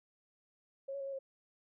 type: tone with pitch steps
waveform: sine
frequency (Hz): 545 / 558 / 545 / 550 / 538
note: C#5 / C#5 / C#5 / C#5 / C5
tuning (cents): -29 / +11 / -29 / -14 / +48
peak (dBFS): -38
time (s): 0.88-1.19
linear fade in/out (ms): 10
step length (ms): 62
effects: none